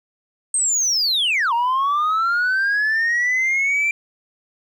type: linear two-way sweep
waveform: sine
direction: down then up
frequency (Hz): 8500 to 918 to 2362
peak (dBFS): -14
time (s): 0.54-3.91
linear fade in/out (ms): 2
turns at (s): 1.53
effects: tanh soft clip ceiling -15 dBFS + 9-bit